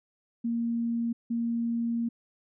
sine tone bursts at uneven times, 233.1 Hz, A#3, in tune, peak -26 dBFS, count 2, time 0.44-1.13 / 1.3-2.09 s, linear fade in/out 10 ms, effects none

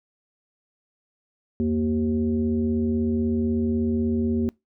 sine tone with frequency modulation, 233.1 Hz, A#3, in tune, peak -20 dBFS, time 1.6-4.49 s, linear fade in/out 0 ms, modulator 150 Hz, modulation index 0.82, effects noise-tail reverb RT60 0.2 s tail -24 dB re dry

